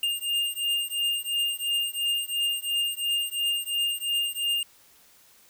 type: beating tone pair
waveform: square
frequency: 2812 / 2814.9 Hz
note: F7 / F7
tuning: +11 / +13 cents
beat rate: 2.9 Hz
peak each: -29 dBFS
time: 0.03-4.63 s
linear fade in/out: 2 ms
effects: white hiss -57 dBFS RMS until 5.49 s